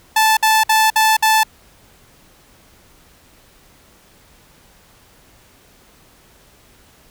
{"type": "tone bursts", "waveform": "sawtooth", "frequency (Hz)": 876, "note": "A5", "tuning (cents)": -8, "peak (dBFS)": -7, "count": 5, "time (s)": [0.16, 1.434], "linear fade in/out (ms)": 5, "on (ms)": 210, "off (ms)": 56, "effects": ["pink hiss -50 dBFS RMS until 7.1 s"]}